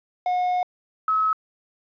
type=tone pair in turn; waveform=triangle / sine; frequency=724 / 1286.8 Hz; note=F#5 / E6; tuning=-38 / -42 cents; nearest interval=minor seventh; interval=996 cents; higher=second; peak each=-18 dBFS; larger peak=neither; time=0.26-0.63 / 1.08-1.33 s; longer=first; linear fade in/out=2 ms; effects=resampled to 11025 Hz + 9-bit